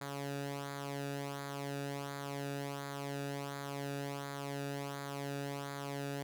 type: tone with flanger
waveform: sawtooth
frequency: 140.6 Hz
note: C#3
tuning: 25 cents sharp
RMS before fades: -41 dBFS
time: 0.01-6.23 s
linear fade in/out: 5 ms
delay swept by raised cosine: 0.35 to 0.96 ms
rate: 1.4 Hz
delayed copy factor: -0.65
effects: none